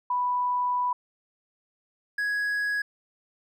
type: tone pair in turn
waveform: sine / triangle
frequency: 987.8 / 1666.6 Hz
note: B5 / G#6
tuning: 0 / +6 cents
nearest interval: major sixth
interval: 906 cents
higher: second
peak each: -23 dBFS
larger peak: neither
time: 0.1-0.93 / 2.18-2.82 s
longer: first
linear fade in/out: 5 ms
effects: none